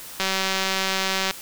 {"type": "click train", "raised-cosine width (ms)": 0.2, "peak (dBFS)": -6, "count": 213, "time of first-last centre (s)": [0.2, 1.31], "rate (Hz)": 191, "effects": ["white hiss -39 dBFS RMS until 1.41 s"]}